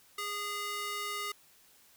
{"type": "tone with high-pass filter", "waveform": "square", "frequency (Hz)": 410.8, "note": "G#4", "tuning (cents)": -19, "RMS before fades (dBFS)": -37, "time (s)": [0.18, 1.32], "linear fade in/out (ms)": 5, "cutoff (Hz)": 1200, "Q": 0.86, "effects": ["white hiss -62 dBFS RMS until 1.96 s"]}